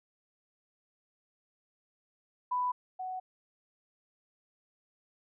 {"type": "tone pair in turn", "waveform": "sine", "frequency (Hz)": [993, 743.9], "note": ["B5", "F#5"], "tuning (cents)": [9, 9], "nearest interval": "perfect fourth", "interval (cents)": 500, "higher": "first", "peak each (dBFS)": [-28, -35], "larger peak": "first", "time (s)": [[2.51, 2.72], [2.99, 3.2]], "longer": "neither", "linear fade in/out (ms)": 10, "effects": []}